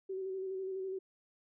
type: tone with vibrato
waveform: sine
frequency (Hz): 380.3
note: F#4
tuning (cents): +48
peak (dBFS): -36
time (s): 0.09-0.99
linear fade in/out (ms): 10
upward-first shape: square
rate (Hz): 12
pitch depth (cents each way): 23
effects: none